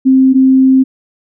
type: tone pair in turn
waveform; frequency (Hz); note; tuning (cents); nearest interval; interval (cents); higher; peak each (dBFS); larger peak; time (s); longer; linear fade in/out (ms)
sine; 263.1 / 263.1; C4 / C4; +10 / +10; unison; 0; neither; -4; neither; 0.05-0.34 / 0.34-0.84; second; 20
effects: none